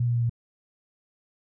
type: tone with pitch steps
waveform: sine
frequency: 120.8 / 119.69 / 118.59 / 117.5 Hz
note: B2 / A#2 / A#2 / A#2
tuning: -38 / +46 / +30 / +14 cents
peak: -21 dBFS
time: 0-0.296 s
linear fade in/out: 5 ms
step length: 74 ms
effects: none